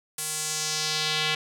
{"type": "tone with band-pass filter sweep", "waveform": "square", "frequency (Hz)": 154.5, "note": "D#3", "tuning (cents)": -12, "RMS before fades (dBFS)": -28, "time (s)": [0.18, 1.35], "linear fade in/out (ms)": 5, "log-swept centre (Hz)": [10000, 3000], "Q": 1.8, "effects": []}